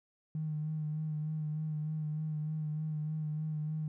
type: tone with vibrato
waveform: triangle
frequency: 154 Hz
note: D#3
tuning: 17 cents flat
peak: -29 dBFS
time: 0.35-3.88 s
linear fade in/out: 2 ms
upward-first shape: sine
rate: 3.3 Hz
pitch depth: 28 cents each way
effects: tanh soft clip ceiling -31 dBFS

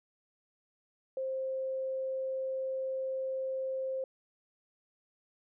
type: tone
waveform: sine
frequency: 527 Hz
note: C5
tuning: 12 cents sharp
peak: -32 dBFS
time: 1.17-4.04 s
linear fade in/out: 2 ms
effects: none

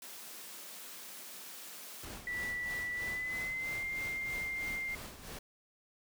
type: high-pass noise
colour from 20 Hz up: white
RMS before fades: -48 dBFS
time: 0.02-2.05 s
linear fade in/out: 2 ms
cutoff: 170 Hz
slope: 48 dB/octave
type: noise with tremolo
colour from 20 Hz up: pink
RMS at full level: -45 dBFS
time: 2.03-5.39 s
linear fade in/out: 5 ms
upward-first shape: sine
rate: 3.1 Hz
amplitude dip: 60%
type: tone with pitch glide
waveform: sine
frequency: 1963 to 2104 Hz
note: B6 to C7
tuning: -11 to +9 cents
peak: -35 dBFS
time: 2.27-4.95 s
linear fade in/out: 2 ms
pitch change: +120 cents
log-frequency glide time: 2.94-3.84 s
effects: none

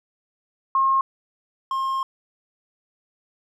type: tone pair in turn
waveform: sine / triangle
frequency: 1074 / 1067.2 Hz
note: C6 / C6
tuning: +45 / +34 cents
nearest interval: unison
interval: 11 cents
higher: first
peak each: -16 / -20 dBFS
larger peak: first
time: 0.75-1.01 / 1.71-2.03 s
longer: second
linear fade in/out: 2 ms
effects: none

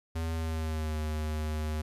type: tone with pitch glide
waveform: square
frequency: 81.5 to 77.06 Hz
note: E2 to D#2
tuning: -19 to -16 cents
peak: -31 dBFS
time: 0.15-1.82 s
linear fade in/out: 10 ms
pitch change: -97 cents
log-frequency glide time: 0.32-0.98 s
effects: resampled to 32000 Hz + 12-bit

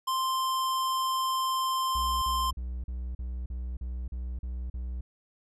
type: tone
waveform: square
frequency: 1046.5 Hz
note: C6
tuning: in tune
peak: -27 dBFS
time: 0.07-2.51 s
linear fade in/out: 10 ms
type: tone bursts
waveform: triangle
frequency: 61.74 Hz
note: B1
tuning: in tune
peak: -30 dBFS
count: 10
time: 1.95-5.01 s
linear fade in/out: 5 ms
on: 270 ms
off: 40 ms
effects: resampled to 32000 Hz

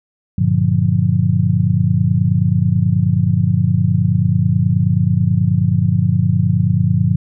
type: chord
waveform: sine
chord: G minor seventh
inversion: none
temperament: just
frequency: 98 / 117.6 / 147 / 176.4 Hz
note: G2 / Bb2 / D3 / F3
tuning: 0 / +16 / +2 / +18 cents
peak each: -17 dBFS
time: 0.38-7.16 s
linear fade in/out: 5 ms
effects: none

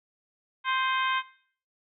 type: harmonic tone with a mistuned harmonic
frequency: 523.3 Hz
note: C5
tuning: in tune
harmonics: 2 / 3 / 4 / 5 / 6 / 7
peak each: -27 / -30 / -33 / -36 / -35 / -40 dBFS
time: 0.64-1.23 s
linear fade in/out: 50 ms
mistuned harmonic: 5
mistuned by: -54 cents
effects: noise-tail reverb RT60 0.5 s tail -17 dB re dry

